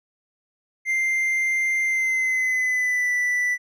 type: tone with pitch glide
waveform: triangle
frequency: 2093 to 1975.5 Hz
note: C7 to B6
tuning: 0 to 0 cents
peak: -18 dBFS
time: 0.85-3.58 s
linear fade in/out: 50 ms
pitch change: -100 cents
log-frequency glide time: 1.84-3.12 s
effects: none